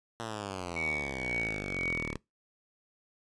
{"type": "exponential sweep", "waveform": "5% pulse", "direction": "down", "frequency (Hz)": [116.7, 36.23], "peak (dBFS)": -25, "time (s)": [0.2, 2.17], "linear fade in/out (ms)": 0}
{"type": "tone with tremolo", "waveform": "sine", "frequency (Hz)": 2246, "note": "C#7", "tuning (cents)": 22, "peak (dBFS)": -29, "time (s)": [0.76, 2.14], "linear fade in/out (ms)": 5, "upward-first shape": "triangle", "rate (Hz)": 2, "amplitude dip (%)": 80}
{"effects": ["noise-tail reverb RT60 0.2 s tail -24 dB re dry", "resampled to 22050 Hz"]}